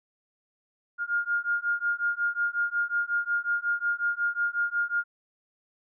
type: beating tone pair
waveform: sine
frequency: 1412 / 1417.5 Hz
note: F6 / F6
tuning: +19 / +25 cents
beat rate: 5.5 Hz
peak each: -28 / -28 dBFS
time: 0.98-5.04 s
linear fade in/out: 50 ms
effects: none